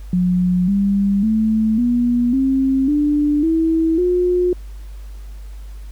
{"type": "tone with pitch steps", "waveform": "sine", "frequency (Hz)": [180.2, 198.79, 219.3, 241.9, 266.9, 294.4, 324.8, 358.3], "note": ["F#3", "G3", "A3", "B3", "C4", "D4", "E4", "F4"], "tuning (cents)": [-45, 24, -6, -36, 35, 4, -26, 44], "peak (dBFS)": -13, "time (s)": [0.13, 4.53], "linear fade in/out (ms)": 2, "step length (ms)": 550, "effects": ["added 50 Hz sine -30 dBFS peak until 5.91 s", "pink hiss -51 dBFS RMS until 5.91 s"]}